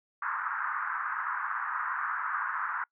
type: band-pass noise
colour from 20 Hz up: white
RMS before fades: -33 dBFS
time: 0.22-2.84 s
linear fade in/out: 5 ms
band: 1000 to 1600 Hz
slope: 48 dB/octave
effects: noise-tail reverb RT60 0.1 s tail -25 dB re dry